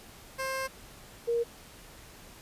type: tone pair in turn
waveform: 15% pulse / sine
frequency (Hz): 530 / 469.3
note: C5 / A#4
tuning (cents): +22 / +12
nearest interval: major second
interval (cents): 210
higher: first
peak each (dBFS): -25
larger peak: neither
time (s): 0.38-0.68 / 1.27-1.44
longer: first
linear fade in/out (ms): 20
effects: pink hiss -51 dBFS RMS until 2.41 s + resampled to 32000 Hz